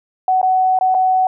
sine tone with dropouts, 748 Hz, F#5, 19 cents sharp, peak -11 dBFS, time 0.28-1.27 s, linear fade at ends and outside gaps 2 ms, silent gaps 0.415-0.429 / 0.789-0.81 / 0.944-0.948 s, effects none

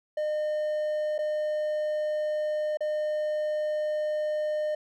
triangle tone with dropouts, 608 Hz, D#5, 40 cents flat, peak -24 dBFS, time 0.17-4.75 s, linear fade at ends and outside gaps 5 ms, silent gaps 1.181-1.188 / 2.772-2.806 s, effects none

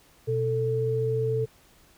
sine tone pair together, 123.12 / 442.7 Hz, B2 / A4, -5 / +11 cents, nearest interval octave + minor seventh, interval 2216 cents, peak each -27 / -25 dBFS, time 0.27-1.46 s, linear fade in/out 20 ms, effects pink hiss -58 dBFS RMS until 1.97 s

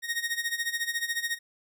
sawtooth tone with tremolo, 1864.7 Hz, A#6, in tune, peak -22 dBFS, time 0.02-1.39 s, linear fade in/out 50 ms, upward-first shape sine, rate 14 Hz, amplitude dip 80%, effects none

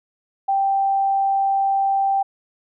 sine tone, 784 Hz, G5, in tune, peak -16 dBFS, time 0.48-2.23 s, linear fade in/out 10 ms, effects none

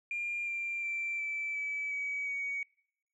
sine tone with pitch steps, 2400 / 2374 / 2348 / 2322 / 2297 / 2272 / 2247 Hz, D7 / D7 / D7 / D7 / D7 / C#7 / C#7, +37 / +18 / -1 / -20 / -39 / +42 / +23 cents, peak -32 dBFS, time 0.11-2.63 s, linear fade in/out 2 ms, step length 360 ms, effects noise-tail reverb RT60 0.7 s tail -24 dB re dry + tanh soft clip ceiling -28 dBFS

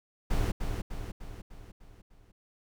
brown noise with echo, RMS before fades -27 dBFS, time 0.3-0.52 s, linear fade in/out 10 ms, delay 300 ms, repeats 6, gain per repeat -5 dB, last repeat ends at 2.32 s, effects none

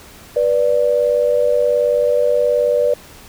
sine tone pair together, 488.6 / 587.3 Hz, B4 / D5, -19 / 0 cents, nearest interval minor third, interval 319 cents, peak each -15 dBFS, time 0.36-2.94 s, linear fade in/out 5 ms, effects pink hiss -41 dBFS RMS until 3.28 s

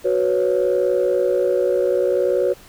sine chord, F# suspended fourth, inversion none, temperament equal, 370 / 493.9 / 554.4 Hz, F#4 / B4 / C#5, 0 / 0 / 0 cents, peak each -19 dBFS, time 0.04-2.54 s, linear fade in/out 20 ms, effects tanh soft clip ceiling -9 dBFS + pink hiss -46 dBFS RMS until 2.68 s

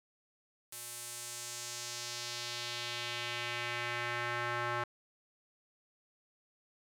square tone with band-pass filter sweep, 120 Hz, B2, 49 cents flat, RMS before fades -39 dBFS, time 0.72-4.84 s, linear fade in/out 5 ms, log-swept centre 11000 to 1300 Hz, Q 1.5, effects none

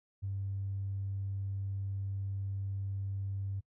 triangle tone with tanh clipping, 98 Hz, G2, in tune, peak -34 dBFS, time 0.22-3.61 s, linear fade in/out 20 ms, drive 4 dB, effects noise-tail reverb RT60 0.1 s tail -23 dB re dry

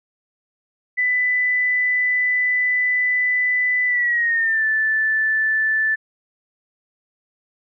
sine tone with pitch glide, 1994 to 1756 Hz, B6 to A6, +16 to -4 cents, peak -16 dBFS, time 0.97-5.96 s, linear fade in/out 20 ms, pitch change -220 cents, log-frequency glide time 3.86-4.65 s, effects none

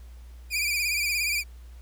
sawtooth tone with vibrato, 2385 Hz, D7, 26 cents sharp, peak -21 dBFS, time 0.5-1.44 s, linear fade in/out 50 ms, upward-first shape sine, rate 17 Hz, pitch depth 70 cents each way, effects added 60 Hz sine -42 dBFS peak until 1.81 s + pink hiss -60 dBFS RMS until 1.81 s

